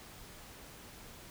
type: silence
effects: pink hiss -52 dBFS RMS until 1.3 s